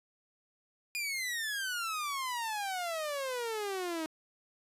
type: exponential sweep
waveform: sawtooth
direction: down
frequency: 2457 to 311.1 Hz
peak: -30 dBFS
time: 0.95-4.06 s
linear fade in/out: 0 ms
effects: resampled to 32000 Hz